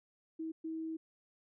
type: tone bursts at uneven times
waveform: sine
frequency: 321.5 Hz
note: E4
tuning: 43 cents flat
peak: -37 dBFS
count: 2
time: 0.39-0.52 / 0.64-0.97 s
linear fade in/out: 10 ms
effects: none